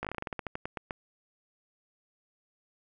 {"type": "slowing click train", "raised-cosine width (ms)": 0.5, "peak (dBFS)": -19, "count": 16, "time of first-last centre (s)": [0.03, 0.908], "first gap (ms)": 17, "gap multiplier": 1.16, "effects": []}